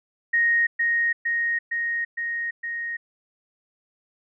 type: tone with echo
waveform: sine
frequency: 1867 Hz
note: A#6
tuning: 2 cents sharp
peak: -17 dBFS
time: 0.33-0.67 s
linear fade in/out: 10 ms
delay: 460 ms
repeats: 5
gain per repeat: -2 dB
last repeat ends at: 2.97 s
effects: none